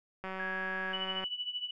click train, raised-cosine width 0.5 ms, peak -25 dBFS, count 190, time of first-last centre 0.24-1.24 s, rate 189 Hz
sine tone, 1661.2 Hz, G#6, in tune, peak -35 dBFS, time 0.39-0.93 s, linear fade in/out 10 ms
sine tone with tremolo, 2960 Hz, F#7, in tune, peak -31 dBFS, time 0.93-1.71 s, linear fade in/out 5 ms, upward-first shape triangle, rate 13 Hz, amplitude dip 85%
effects none

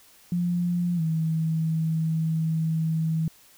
sine tone with pitch glide, 175.2 to 160.66 Hz, F3 to E3, +6 to -44 cents, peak -22 dBFS, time 0.32-3.28 s, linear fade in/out 2 ms, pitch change -150 cents, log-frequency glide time 0.96-1.01 s, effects white hiss -55 dBFS RMS until 3.57 s

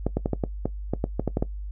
clicks, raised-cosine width 2 ms, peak -10 dBFS, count 12, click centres 0.066 / 0.17 / 0.259 / 0.333 / 0.438 / 0.656 / 0.936 / 1.041 / 1.196 / 1.277 / 1.371 / 1.425 s, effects noise-tail reverb RT60 0.1 s tail -18 dB re dry + added 50 Hz sine -31 dBFS peak until 1.71 s

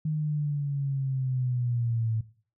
sine linear sweep, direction down, 155.56 to 110.2 Hz, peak -25 dBFS, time 0.05-2.21 s, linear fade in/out 5 ms, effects noise-tail reverb RT60 0.4 s tail -17 dB re dry

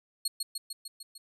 25% pulse tone with echo, 4309 Hz, C#8, 50 cents flat, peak -22 dBFS, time 0.25-0.28 s, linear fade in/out 5 ms, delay 150 ms, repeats 6, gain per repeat -3 dB, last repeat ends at 1.18 s, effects none

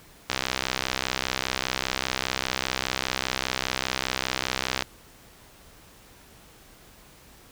click train, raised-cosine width 0.2 ms, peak -7 dBFS, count 295, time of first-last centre 0.3-4.823 s, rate 65 Hz, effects pink hiss -52 dBFS RMS until 7.51 s

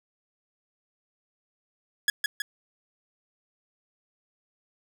sawtooth tone with echo, 1680 Hz, G#6, 19 cents sharp, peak -16 dBFS, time 2.08-2.1 s, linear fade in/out 2 ms, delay 160 ms, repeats 2, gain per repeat -4 dB, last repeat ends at 2.42 s, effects none

